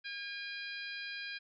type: harmonic tone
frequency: 810 Hz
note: G#5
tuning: 43 cents flat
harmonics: 2 / 3 / 4 / 5 / 6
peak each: -43 / -45 / -49 / -49 / -49 dBFS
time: 0.04-1.39 s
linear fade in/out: 20 ms
effects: none